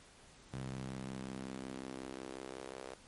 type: tone with high-pass filter sweep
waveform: sawtooth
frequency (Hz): 65.5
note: C2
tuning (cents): +2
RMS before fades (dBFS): -45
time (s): 0.53-2.94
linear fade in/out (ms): 5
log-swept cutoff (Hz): 130 to 480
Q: 2
effects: pink hiss -60 dBFS RMS until 3.07 s + MP3 48 kbps